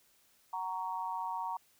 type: tone with amplitude modulation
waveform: sine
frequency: 932.3 Hz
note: A#5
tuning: in tune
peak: -30 dBFS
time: 0.53-1.57 s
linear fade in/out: 5 ms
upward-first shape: sine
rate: 185 Hz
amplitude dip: 95%
effects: white hiss -68 dBFS RMS until 1.79 s